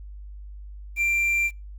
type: tone with quantisation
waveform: triangle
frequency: 2365 Hz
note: D7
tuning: 12 cents sharp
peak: -18 dBFS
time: 0.96-1.51 s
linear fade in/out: 50 ms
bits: 8
effects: noise-tail reverb RT60 0.2 s tail -25 dB re dry + added 50 Hz sine -37 dBFS peak until 1.78 s